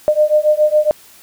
sine beating tone pair, 603 / 610.2 Hz, D5 / D#5, +46 / -34 cents, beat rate 7.2 Hz, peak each -13 dBFS, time 0.08-0.91 s, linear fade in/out 0 ms, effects white hiss -44 dBFS RMS until 1.22 s

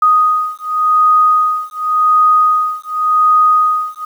sine beating tone pair, 1244.5 / 1245.39 Hz, D#6 / D#6, 0 / +1 cents, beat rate 0.89 Hz, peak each -12 dBFS, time 0.02-4.05 s, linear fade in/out 5 ms, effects 7-bit

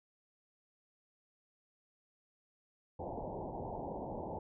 white low-pass noise, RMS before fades -42 dBFS, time 2.99-4.39 s, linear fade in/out 5 ms, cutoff 920 Hz, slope 96 dB/octave, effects none

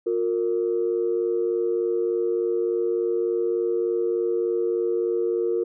sine tone pair together, 356.8 / 460.2 Hz, F4 / A#4, +37 / -22 cents, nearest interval major third, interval 441 cents, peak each -23 dBFS, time 0.06-5.64 s, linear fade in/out 10 ms, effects tanh soft clip ceiling -13 dBFS

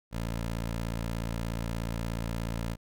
15% pulse tone, 56.8 Hz, A#1, 44 cents flat, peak -25 dBFS, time 0.11-2.77 s, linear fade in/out 50 ms, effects none

